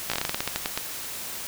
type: slowing click train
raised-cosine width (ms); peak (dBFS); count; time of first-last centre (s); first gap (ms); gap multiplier
0.2; -8; 14; 0.1-0.775; 16; 1.18
effects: white hiss -35 dBFS RMS until 1.47 s